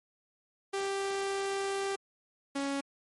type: tone pair in turn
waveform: sawtooth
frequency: 392.8 / 277.8 Hz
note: G4 / C#4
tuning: +4 / +4 cents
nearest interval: tritone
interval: 600 cents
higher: first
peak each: -27 dBFS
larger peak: neither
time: 0.73-1.96 / 2.55-2.81 s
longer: first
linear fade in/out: 10 ms
effects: MP3 48 kbps